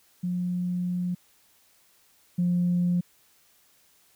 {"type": "tone pair in turn", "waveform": "sine", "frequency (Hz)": [178.6, 176.45], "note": ["F3", "F3"], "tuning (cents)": [39, 18], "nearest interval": "unison", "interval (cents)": 21, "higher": "first", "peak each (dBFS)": [-25, -20], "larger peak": "second", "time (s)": [[0.23, 1.15], [2.38, 3.01]], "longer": "first", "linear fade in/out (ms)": 10, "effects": ["tanh soft clip ceiling -17 dBFS", "white hiss -62 dBFS RMS until 4.15 s"]}